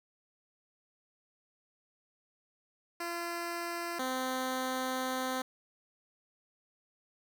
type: tone pair in turn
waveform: 10% pulse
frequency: 342.5 / 258.4 Hz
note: F4 / C4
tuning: -34 / -21 cents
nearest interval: perfect fourth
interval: 487 cents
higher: first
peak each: -27 / -24 dBFS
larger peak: second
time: 3-3.99 / 3.99-5.42 s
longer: second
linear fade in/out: 5 ms
effects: none